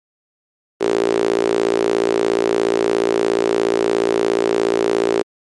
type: tone with high-pass filter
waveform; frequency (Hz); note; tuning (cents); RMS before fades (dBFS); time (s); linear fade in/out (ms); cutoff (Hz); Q
sawtooth; 57; A#1; -38; -17; 0.8-5.23; 20; 390; 5.7
effects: low-pass 8000 Hz 12 dB/octave + MP3 48 kbps